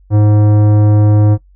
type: tone with tanh clipping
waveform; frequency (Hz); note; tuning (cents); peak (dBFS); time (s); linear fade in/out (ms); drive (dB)
sine; 105; G#2; +19; -8; 0.1-1.38; 50; 15
effects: noise-tail reverb RT60 0.1 s tail -19 dB re dry + added 47 Hz sine -42 dBFS peak until 1.55 s